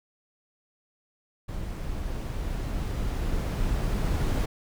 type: noise with level ramp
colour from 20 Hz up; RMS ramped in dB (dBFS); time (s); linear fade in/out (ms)
brown; -34 to -24; 1.48-4.46; 10
effects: none